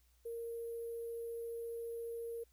sine tone with sample-and-hold, 464.4 Hz, A#4, 7 cents flat, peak -40 dBFS, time 0.25-2.44 s, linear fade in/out 10 ms, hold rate 11025 Hz, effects added 60 Hz sine -68 dBFS peak until 2.52 s + white hiss -75 dBFS RMS until 2.52 s

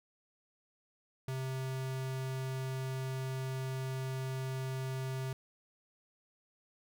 square tone, 131.5 Hz, C3, 9 cents sharp, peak -36 dBFS, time 1.28-5.33 s, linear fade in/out 2 ms, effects none

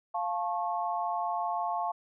sine chord, F augmented, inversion none, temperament just, 698.5 / 873.1 / 1091.3 Hz, F5 / A5 / C#6, 0 / -14 / -27 cents, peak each -32 / -33 / -35 dBFS, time 0.14-1.92 s, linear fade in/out 10 ms, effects none

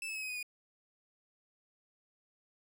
40% pulse tone with pitch steps, 2637 / 2599 / 2562 / 2525 / 2489 / 2453 Hz, E7 / E7 / E7 / D#7 / D#7 / D#7, 0 / -25 / -50 / +25 / 0 / -25 cents, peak -37 dBFS, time 0.02-0.428 s, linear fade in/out 2 ms, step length 68 ms, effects none

